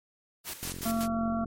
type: noise with tremolo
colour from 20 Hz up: white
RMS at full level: -36 dBFS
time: 0.44-1.08 s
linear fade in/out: 50 ms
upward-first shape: square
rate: 5.3 Hz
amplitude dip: 70%
type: click train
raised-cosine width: 3 ms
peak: -28 dBFS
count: 38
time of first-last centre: 0.63-1.458 s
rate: 44.7 Hz
type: harmonic tone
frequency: 227.1 Hz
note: A#3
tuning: 45 cents flat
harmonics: 1 / 3 / 5 / 6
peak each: -28 / -33 / -40 / -39 dBFS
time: 0.85-1.45 s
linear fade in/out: 10 ms
effects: MP3 64 kbps